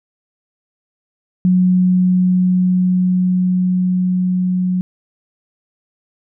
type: tone with level ramp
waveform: sine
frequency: 182.6 Hz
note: F#3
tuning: 23 cents flat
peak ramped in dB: -9 to -14 dBFS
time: 1.45-4.81 s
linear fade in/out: 0 ms
effects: none